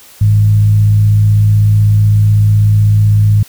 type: tone with frequency modulation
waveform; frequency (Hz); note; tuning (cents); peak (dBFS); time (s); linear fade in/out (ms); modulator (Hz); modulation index
sine; 104.4; G#2; +10; -5; 0.21-3.43; 5; 56; 0.31
effects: white hiss -39 dBFS RMS until 3.48 s